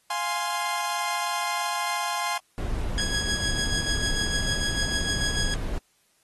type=chord; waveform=sawtooth; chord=F minor; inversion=none; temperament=equal; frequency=698.5 / 830.6 / 1046.5 Hz; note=F5 / Ab5 / C6; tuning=0 / 0 / 0 cents; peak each=-29 / -27 / -25 dBFS; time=0.1-2.38 s; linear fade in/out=5 ms
type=noise; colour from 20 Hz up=brown; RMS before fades=-29 dBFS; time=2.58-5.78 s; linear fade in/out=0 ms
type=tone with tremolo; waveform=15% pulse; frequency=1661.2 Hz; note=G#6; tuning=in tune; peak=-18 dBFS; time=2.98-5.54 s; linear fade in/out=0 ms; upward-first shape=sine; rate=6.7 Hz; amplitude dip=55%
effects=white hiss -66 dBFS RMS until 6.23 s + AAC 32 kbps